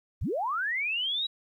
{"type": "linear sweep", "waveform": "sine", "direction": "up", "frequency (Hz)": [30.87, 3915], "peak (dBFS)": -27, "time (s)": [0.21, 1.27], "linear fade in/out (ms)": 10, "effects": ["11-bit"]}